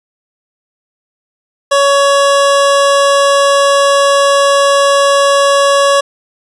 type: tone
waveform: 25% pulse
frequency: 560 Hz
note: C#5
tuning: 18 cents sharp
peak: -3 dBFS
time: 1.71-6.01 s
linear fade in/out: 10 ms
effects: resampled to 24000 Hz + 7-bit